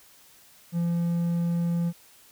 triangle tone, 170.8 Hz, F3, 38 cents flat, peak -21 dBFS, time 0.72-1.93 s, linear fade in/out 50 ms, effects white hiss -55 dBFS RMS until 2.31 s

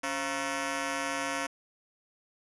10% pulse ring-modulated tone, 406.8 Hz, G#4, 36 cents flat, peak -19 dBFS, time 0.03-1.47 s, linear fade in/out 10 ms, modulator 126 Hz, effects resampled to 24000 Hz + 8-bit

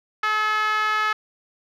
5% pulse tone with band-pass filter, 429 Hz, A4, 44 cents flat, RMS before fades -22 dBFS, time 0.23-1.13 s, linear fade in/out 5 ms, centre 1400 Hz, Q 3.4, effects none

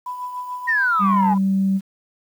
sine tone with tremolo, 994 Hz, B5, 11 cents sharp, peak -24 dBFS, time 0.06-1.38 s, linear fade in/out 5 ms, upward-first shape triangle, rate 6.9 Hz, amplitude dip 55%
sine exponential sweep, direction down, 1902 to 810 Hz, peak -15 dBFS, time 0.67-1.35 s, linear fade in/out 20 ms
sine tone with pitch glide, 196 to 193.3 Hz, G3 to G3, 0 to -24 cents, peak -15 dBFS, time 0.99-1.81 s, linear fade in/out 50 ms, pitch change -24 cents, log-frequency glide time 1.13-1.28 s
effects tanh soft clip ceiling -9 dBFS + 8-bit

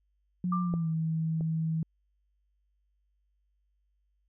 sine tone with pitch glide, 179.5 to 160.84 Hz, F3 to E3, +48 to -42 cents, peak -27 dBFS, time 0.44-1.83 s, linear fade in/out 2 ms, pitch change -190 cents, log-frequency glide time 0.62-0.88 s
sine tone with exponential decay, 1185 Hz, D6, 15 cents sharp, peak -27 dBFS, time 0.52-0.94 s, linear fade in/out 5 ms, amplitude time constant 90 ms
clicks, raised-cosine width 2 ms, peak -22 / -28 dBFS, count 2, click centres 0.739 / 1.409 s
effects added 50 Hz sine -70 dBFS peak until 4.28 s

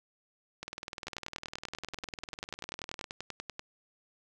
two click trains, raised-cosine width 0.2 ms, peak -22 / -21 dBFS, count 49 / 27, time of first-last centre 0.63-3.042 / 1.07-3.594 s, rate 19.9 / 10.3 Hz, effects none

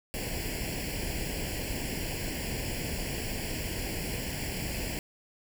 pink noise with comb filter, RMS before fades -34 dBFS, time 0.14-4.99 s, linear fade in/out 0 ms, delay 0.4 ms, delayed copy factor +0.9, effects none

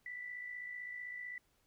sine tone with amplitude modulation, 1975.5 Hz, B6, in tune, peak -40 dBFS, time 0.06-1.38 s, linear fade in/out 2 ms, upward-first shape sine, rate 55.7 Hz, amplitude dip 50%, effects pink hiss -75 dBFS RMS until 1.66 s

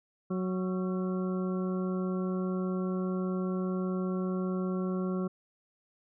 harmonic tone with a mistuned harmonic, 185 Hz, F#3, in tune, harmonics 1 / 2 / 3 / 4 / 6 / 7, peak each -30 / -35 / -42 / -51 / -45 / -47 dBFS, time 0.3-5.28 s, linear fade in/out 10 ms, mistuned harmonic 7, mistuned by +73 cents, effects none

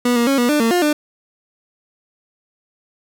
30% pulse tone with pitch steps, 244.1 / 236.7 / 274.6 / 242 / 297.7 / 228.1 / 354.8 / 298.9 Hz, B3 / A#3 / C#4 / B3 / D4 / A#3 / F4 / D4, -20 / +27 / -16 / -35 / +24 / -37 / +27 / +31 cents, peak -11 dBFS, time 0.05-0.93 s, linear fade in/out 5 ms, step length 110 ms, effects 8-bit

